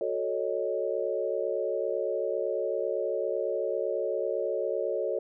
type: chord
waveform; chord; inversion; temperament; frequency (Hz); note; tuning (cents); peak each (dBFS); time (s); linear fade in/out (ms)
sine; D# half-diminished seventh; first; equal; 370 / 440 / 554.4 / 622.3; F#4 / A4 / C#5 / D#5; 0 / 0 / 0 / 0; -34 / -32 / -31 / -34; 0.01-5.19; 2
effects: none